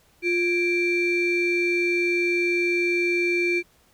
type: ring-modulated tone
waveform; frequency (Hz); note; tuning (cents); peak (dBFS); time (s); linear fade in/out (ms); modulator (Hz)
triangle; 1000; B5; +21; -15; 0.22-3.63; 50; 1350
effects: pink hiss -60 dBFS RMS until 3.93 s

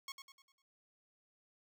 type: tone with echo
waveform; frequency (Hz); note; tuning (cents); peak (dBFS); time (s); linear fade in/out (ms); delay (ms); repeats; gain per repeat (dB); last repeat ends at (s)
10% pulse; 1096; C#6; -20; -34; 0.08-0.12; 2; 100; 5; -7; 0.62
effects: none

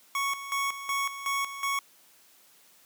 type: tone with tremolo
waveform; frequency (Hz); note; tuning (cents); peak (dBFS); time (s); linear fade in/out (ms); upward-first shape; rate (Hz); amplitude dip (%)
25% pulse; 1108.7; C#6; 0; -23; 0.15-1.79; 2; square; 2.7; 70
effects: white hiss -59 dBFS RMS until 2.85 s + high-pass 150 Hz 12 dB/octave

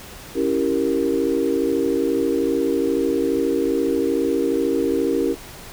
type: chord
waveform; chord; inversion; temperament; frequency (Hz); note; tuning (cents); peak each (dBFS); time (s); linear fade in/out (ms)
sine; C# diminished seventh; none; equal; 277.2 / 329.6 / 392 / 466.2; C#4 / E4 / G4 / Bb4; 0 / 0 / 0 / 0; -23; 0.34-5.36; 50
effects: pink hiss -39 dBFS RMS until 5.72 s

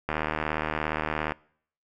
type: click train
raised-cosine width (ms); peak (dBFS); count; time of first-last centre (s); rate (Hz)
0.5; -12; 96; 0.09-1.321; 77.2
effects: noise-tail reverb RT60 0.6 s tail -24 dB re dry

